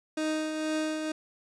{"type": "tone with tremolo", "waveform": "30% pulse", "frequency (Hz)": 311.1, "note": "D#4", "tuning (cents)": 0, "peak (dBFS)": -24, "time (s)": [0.17, 1.12], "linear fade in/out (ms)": 5, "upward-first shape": "triangle", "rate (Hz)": 2.1, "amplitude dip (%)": 45, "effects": ["resampled to 22050 Hz", "10-bit"]}